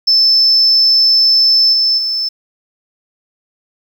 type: tone with level steps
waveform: sine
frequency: 5274 Hz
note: E8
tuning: in tune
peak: -6 / -9 / -14 dBFS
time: 0.07-2.29 s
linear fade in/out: 10 ms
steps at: 1.72 / 1.97 s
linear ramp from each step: 20 ms
effects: tanh soft clip ceiling -2 dBFS + 7-bit